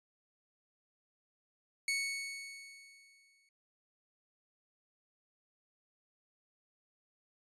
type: tone with exponential decay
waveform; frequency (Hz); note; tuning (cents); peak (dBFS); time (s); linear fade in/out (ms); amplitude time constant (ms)
sawtooth; 2217; C#7; 0; -27; 1.88-3.49; 2; 350
effects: resampled to 24000 Hz